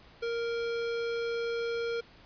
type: tone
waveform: square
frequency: 466.2 Hz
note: A#4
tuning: in tune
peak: -31 dBFS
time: 0.22-2.01 s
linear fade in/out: 10 ms
effects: pink hiss -56 dBFS RMS until 2.25 s + resampled to 11025 Hz